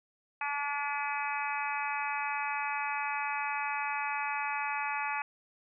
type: harmonic tone with a mistuned harmonic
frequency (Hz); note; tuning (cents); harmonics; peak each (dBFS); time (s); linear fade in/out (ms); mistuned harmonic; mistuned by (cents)
287.8; D4; -35; 3 / 4 / 5 / 6 / 7 / 8 / 9; -35 / -39 / -40 / -41 / -42 / -42 / -38; 0.41-5.22; 2; 9; -31
effects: none